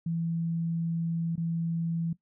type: tone with dropouts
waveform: sine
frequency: 166.4 Hz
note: E3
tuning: 17 cents sharp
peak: -27 dBFS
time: 0.06-2.13 s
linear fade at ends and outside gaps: 5 ms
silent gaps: 1.357-1.377 s
effects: noise-tail reverb RT60 0.1 s tail -17 dB re dry